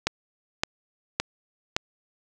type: click train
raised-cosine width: 0.2 ms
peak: -5 dBFS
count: 4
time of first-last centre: 0.07-1.765 s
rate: 1.77 Hz
effects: none